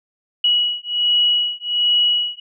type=beating tone pair; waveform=sine; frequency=2919 / 2920.3 Hz; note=F#7 / F#7; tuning=-24 / -23 cents; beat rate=1.3 Hz; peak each=-18 / -18 dBFS; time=0.44-2.4 s; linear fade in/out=5 ms; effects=none